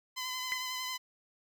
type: tone with vibrato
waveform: 10% pulse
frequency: 1018 Hz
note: C6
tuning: 48 cents flat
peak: -27 dBFS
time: 0.16-0.98 s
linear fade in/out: 20 ms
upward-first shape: sine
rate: 11 Hz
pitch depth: 22 cents each way
type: tone with exponential decay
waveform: sine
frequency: 2037 Hz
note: C7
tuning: 47 cents flat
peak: -28 dBFS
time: 0.52-0.67 s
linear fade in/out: 0 ms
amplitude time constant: 32 ms
effects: none